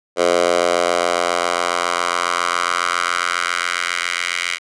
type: tone with high-pass filter sweep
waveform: 10% pulse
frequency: 87.31 Hz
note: F2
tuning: in tune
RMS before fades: -19 dBFS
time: 0.16-4.59 s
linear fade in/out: 50 ms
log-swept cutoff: 520 to 2100 Hz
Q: 2.2
effects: resampled to 22050 Hz